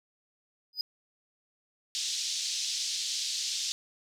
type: tone with exponential growth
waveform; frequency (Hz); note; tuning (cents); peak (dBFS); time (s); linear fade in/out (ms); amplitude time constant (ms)
triangle; 4978; D#8; 0; -23; 0.73-0.81; 2; 17
type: band-pass noise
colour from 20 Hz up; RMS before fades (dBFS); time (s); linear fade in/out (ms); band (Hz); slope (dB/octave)
pink; -33; 1.95-3.72; 0; 3700 to 6600; 24
effects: none